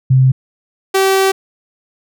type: tone pair in turn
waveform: sine / sawtooth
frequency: 130.81 / 385.4 Hz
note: C3 / G4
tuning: 0 / -29 cents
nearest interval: octave + perfect fifth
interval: 1871 cents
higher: second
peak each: -6 dBFS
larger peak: neither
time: 0.1-0.32 / 0.94-1.32 s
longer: second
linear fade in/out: 10 ms
effects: none